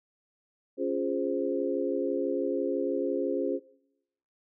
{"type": "chord", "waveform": "sine", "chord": "Db major seventh", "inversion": "none", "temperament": "equal", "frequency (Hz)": [277.2, 349.2, 415.3, 523.3], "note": ["Db4", "F4", "Ab4", "C5"], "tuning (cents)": [0, 0, 0, 0], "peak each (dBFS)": -32, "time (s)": [0.77, 3.6], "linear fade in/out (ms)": 50, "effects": ["noise-tail reverb RT60 0.8 s tail -21 dB re dry"]}